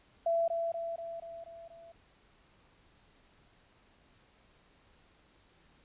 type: tone with echo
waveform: sine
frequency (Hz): 670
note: E5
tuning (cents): +28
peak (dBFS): -26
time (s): 0.26-0.48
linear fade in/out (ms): 5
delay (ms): 240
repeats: 6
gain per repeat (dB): -4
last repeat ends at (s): 1.92
effects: pink hiss -65 dBFS RMS until 5.84 s + resampled to 8000 Hz